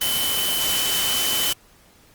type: tone in noise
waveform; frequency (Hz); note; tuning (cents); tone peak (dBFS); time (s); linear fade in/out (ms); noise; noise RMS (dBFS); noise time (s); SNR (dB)
sine; 3033; F#7; +42; -24; 0.01-1.53; 5; white; -23; 0.01-1.53; -4
effects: pink hiss -54 dBFS RMS until 2.14 s + Opus 32 kbps